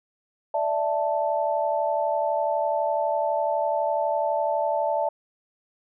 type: chord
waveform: sine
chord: D suspended second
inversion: none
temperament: equal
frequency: 587.3 / 659.3 / 880 Hz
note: D5 / E5 / A5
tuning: 0 / 0 / 0 cents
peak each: -26 / -26 / -26 dBFS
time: 0.54-5.09 s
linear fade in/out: 5 ms
effects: none